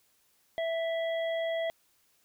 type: harmonic tone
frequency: 659.3 Hz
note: E5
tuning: in tune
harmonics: 1 / 3 / 5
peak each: -29 / -39 / -43 dBFS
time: 0.58-1.7 s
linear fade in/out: 0 ms
effects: white hiss -69 dBFS RMS until 2.24 s